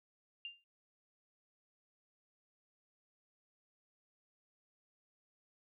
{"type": "tone with exponential decay", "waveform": "sine", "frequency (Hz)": 2794, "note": "F7", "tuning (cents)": 0, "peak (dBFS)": -39, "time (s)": [0.45, 0.64], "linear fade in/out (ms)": 1, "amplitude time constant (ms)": 40, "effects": []}